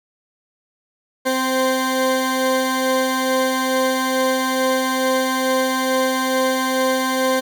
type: tone pair together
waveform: 20% pulse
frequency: 260 / 522.3 Hz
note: C4 / C5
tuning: -11 / -3 cents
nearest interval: octave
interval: 1208 cents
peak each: -15 dBFS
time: 1.25-7.41 s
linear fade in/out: 20 ms
effects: none